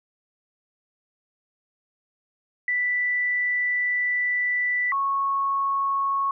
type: tone pair in turn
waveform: sine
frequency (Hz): 1975.5 / 1101.7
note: B6 / C#6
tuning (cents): 0 / -11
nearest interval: minor seventh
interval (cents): 1011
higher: first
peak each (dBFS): -21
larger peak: neither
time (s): 2.68-4.92 / 4.92-6.31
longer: first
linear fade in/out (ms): 2
effects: none